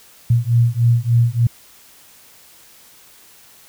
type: beating tone pair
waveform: sine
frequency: 116.5 / 119.9 Hz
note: A#2 / A#2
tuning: -1 / +49 cents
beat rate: 3.4 Hz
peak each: -15 dBFS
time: 0.3-1.47 s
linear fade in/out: 5 ms
effects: white hiss -47 dBFS RMS until 3.68 s